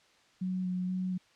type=tone with vibrato; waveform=sine; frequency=183.5 Hz; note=F#3; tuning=14 cents flat; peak=-30 dBFS; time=0.41-1.18 s; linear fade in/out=10 ms; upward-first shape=square; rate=2.1 Hz; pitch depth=13 cents each way; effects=white hiss -64 dBFS RMS until 1.35 s + low-pass 5000 Hz 12 dB/octave